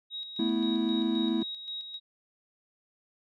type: tone with tremolo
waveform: sine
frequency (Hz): 3800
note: A#7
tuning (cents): +33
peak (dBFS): -34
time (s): 0.1-2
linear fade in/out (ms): 50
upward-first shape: square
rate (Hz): 3.8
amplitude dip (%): 50
type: chord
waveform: triangle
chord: A suspended second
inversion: none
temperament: equal with one note detuned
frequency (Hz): 220 / 246.9 / 328.7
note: A3 / B3 / E4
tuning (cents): 0 / 0 / -5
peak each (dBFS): -28 / -29 / -27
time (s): 0.39-1.43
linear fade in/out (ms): 5
effects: none